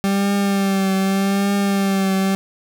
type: tone with vibrato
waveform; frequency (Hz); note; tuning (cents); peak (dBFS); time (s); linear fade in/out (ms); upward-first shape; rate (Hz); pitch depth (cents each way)
40% pulse; 196; G3; 0; -15; 0.04-2.35; 0; triangle; 0.83; 42
effects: none